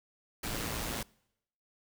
pink noise with amplitude modulation, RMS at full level -34 dBFS, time 0.43-1.03 s, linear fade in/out 5 ms, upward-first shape sine, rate 113 Hz, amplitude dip 50%, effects noise-tail reverb RT60 0.8 s tail -25 dB re dry

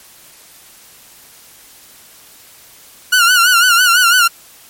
sawtooth tone with vibrato, 1433 Hz, F6, 44 cents sharp, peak -4 dBFS, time 3.12-4.28 s, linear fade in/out 10 ms, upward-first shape sine, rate 6 Hz, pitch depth 90 cents each way, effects white hiss -42 dBFS RMS until 4.69 s + MP3 64 kbps

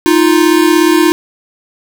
square tone pair together, 312.3 / 349.2 Hz, D#4 / F4, +7 / 0 cents, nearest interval major second, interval 193 cents, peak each -10 dBFS, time 0.06-1.12 s, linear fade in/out 0 ms, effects none

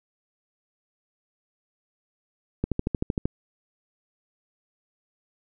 click train, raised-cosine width 3 ms, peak -11 dBFS, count 9, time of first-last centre 2.64-3.255 s, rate 13 Hz, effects none

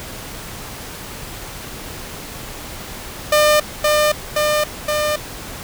sawtooth tone with echo, 602 Hz, D5, 43 cents sharp, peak -7 dBFS, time 3.32-3.6 s, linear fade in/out 5 ms, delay 520 ms, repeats 3, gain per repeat -2 dB, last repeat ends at 5.16 s, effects pink hiss -32 dBFS RMS until 5.63 s

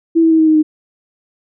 sine tone with pitch steps, 329.6 / 325.3 / 321 / 316.7 / 312.5 / 308.4 Hz, E4 / E4 / E4 / D#4 / D#4 / D#4, 0 / -23 / -46 / +31 / +8 / -15 cents, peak -7 dBFS, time 0.15-0.63 s, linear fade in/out 20 ms, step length 80 ms, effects none

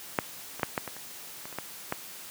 clicks, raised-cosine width 0.5 ms, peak -8 / -22 / -9 / -12 / -20 / -28 / -25 / -27 / -17 / -13 dBFS, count 10, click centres 0.188 / 0.596 / 0.632 / 0.778 / 0.877 / 0.966 / 1.455 / 1.527 / 1.586 / 1.924 s, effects white hiss -44 dBFS RMS until 2.3 s + high-pass 100 Hz 12 dB/octave

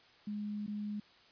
sine tone with dropouts, 208.3 Hz, G#3, 5 cents sharp, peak -36 dBFS, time 0.27-1 s, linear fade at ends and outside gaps 5 ms, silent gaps 0.665-0.677 s, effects white hiss -62 dBFS RMS until 1.31 s + resampled to 11025 Hz

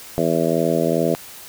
harmonic tone, 82.41 Hz, E2, in tune, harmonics 2 / 3 / 4 / 5 / 6 / 7 / 8, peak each -24 / -24 / -24 / -24 / -24 / -24 / -24 dBFS, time 0.18-1.15 s, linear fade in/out 0 ms, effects white hiss -39 dBFS RMS until 1.48 s

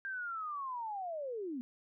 sine linear sweep, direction down, 1600 to 233.1 Hz, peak -37 dBFS, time 0.05-1.61 s, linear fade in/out 0 ms, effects none

